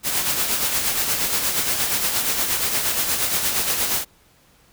white noise with tremolo, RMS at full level -20 dBFS, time 0.03-4.05 s, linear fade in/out 50 ms, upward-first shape sine, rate 8.5 Hz, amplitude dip 45%, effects pink hiss -56 dBFS RMS until 4.72 s

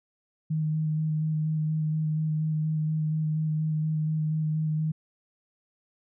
sine tone with vibrato, 155.56 Hz, D#3, in tune, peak -24 dBFS, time 0.5-4.92 s, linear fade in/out 10 ms, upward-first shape square, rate 4.2 Hz, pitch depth 12 cents each way, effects none

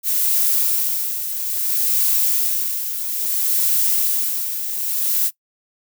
violet noise with tremolo, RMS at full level -17 dBFS, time 0.03-5.31 s, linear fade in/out 50 ms, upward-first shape sine, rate 0.6 Hz, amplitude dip 60%, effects noise-tail reverb RT60 0.1 s tail -20 dB re dry

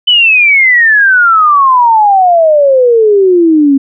sine exponential sweep, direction down, 3035 to 268.6 Hz, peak -3 dBFS, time 0.07-3.78 s, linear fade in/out 10 ms, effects none

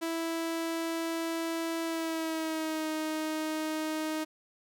sawtooth tone with pitch glide, 329.6 to 312.2 Hz, E4 to D#4, 0 to +6 cents, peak -27 dBFS, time 0.01-4.25 s, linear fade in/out 20 ms, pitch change -94 cents, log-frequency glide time 1.84-2.89 s, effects none

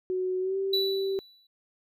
sine tone with pitch glide, 370 to 388.2 Hz, F#4 to G4, 0 to -17 cents, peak -26 dBFS, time 0.1-1.19 s, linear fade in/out 0 ms, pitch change +83 cents, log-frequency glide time 0.4-0.57 s
triangle tone with exponential decay, 3951 Hz, B7, in tune, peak -21 dBFS, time 0.73-1.47 s, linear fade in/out 5 ms, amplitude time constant 160 ms
effects none

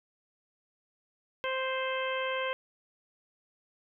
harmonic tone, 523.3 Hz, C5, in tune, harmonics 1 / 2 / 3 / 4 / 5 / 6, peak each -33 / -36 / -38 / -39 / -40 / -41 dBFS, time 1.44-2.53 s, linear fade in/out 0 ms, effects none

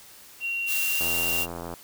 sine tone with pitch glide, 2751 to 2770 Hz, F7 to F7, -27 to -15 cents, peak -26 dBFS, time 0.4-1.47 s, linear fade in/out 50 ms, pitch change +12 cents, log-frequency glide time 0.83-1.01 s
blue noise, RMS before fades -28 dBFS, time 0.66-1.47 s, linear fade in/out 50 ms
click train, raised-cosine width 1 ms, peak -21 dBFS, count 63, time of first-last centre 1.01-1.739 s, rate 85.1 Hz
effects white hiss -49 dBFS RMS until 1.83 s

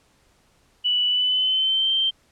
sine tone with pitch glide, 2960 to 3136 Hz, F#7 to G7, 0 to 0 cents, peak -18 dBFS, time 0.84-2.11 s, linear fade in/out 20 ms, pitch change +100 cents, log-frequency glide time 1.07-1.91 s, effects pink hiss -61 dBFS RMS until 2.31 s + low-pass 10000 Hz 12 dB/octave

